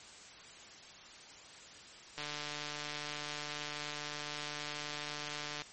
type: click train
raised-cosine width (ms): 0.2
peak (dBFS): -23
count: 510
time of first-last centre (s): 2.18-5.619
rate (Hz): 148
effects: white hiss -53 dBFS RMS until 5.72 s + MP3 32 kbps